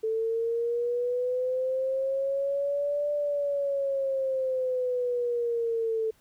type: linear two-way sweep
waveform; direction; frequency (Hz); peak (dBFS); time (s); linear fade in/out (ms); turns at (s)
sine; up then down; 440 to 587.3 to 440; -25; 0.03-6.11; 10; 3.12
effects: pink hiss -64 dBFS RMS until 6.2 s